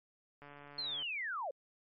click train, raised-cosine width 0.5 ms, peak -38 dBFS, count 88, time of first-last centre 0.42-1.024 s, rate 144 Hz
sine linear sweep, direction down, 4294 to 491.7 Hz, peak -36 dBFS, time 0.78-1.51 s, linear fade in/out 5 ms
effects MP3 32 kbps

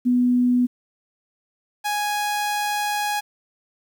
sine / sawtooth tone pair in turn, 246.9 / 830.5 Hz, B3 / G#5, 0 / 0 cents, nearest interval octave + major sixth, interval 2100 cents, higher second, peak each -15 / -18 dBFS, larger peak first, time 0.05-0.67 / 1.84-3.21 s, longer second, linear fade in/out 20 ms, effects 9-bit

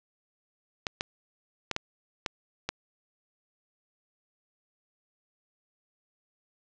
clicks, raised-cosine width 0.2 ms, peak -12 dBFS, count 6, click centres 0.868 / 1.009 / 1.713 / 1.764 / 2.262 / 2.69 s, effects low-pass 7000 Hz 12 dB/octave + 9-bit

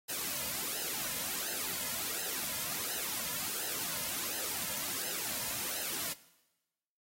white noise with flanger, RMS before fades -37 dBFS, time 0.08-6.14 s, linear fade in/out 20 ms, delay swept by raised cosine 0.86 to 2.66 ms, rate 1.4 Hz, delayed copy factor -0.7, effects noise-tail reverb RT60 1.0 s tail -18 dB re dry + AAC 48 kbps

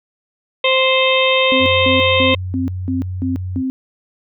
harmonic tone, 523.3 Hz, C5, in tune, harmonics 1 / 2 / 4 / 5 / 6 / 7, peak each -15 / -20 / -20 / -19 / -20 / -21 dBFS, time 0.64-2.35 s, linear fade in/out 5 ms
sine tone bursts, 261.6 Hz, C4, in tune, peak -17 dBFS, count 7, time 1.52-3.7 s, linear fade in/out 0 ms, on 140 ms, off 200 ms
sine tone, 92 Hz, F#2, 9 cents flat, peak -21 dBFS, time 1.59-3.63 s, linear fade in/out 50 ms
effects none

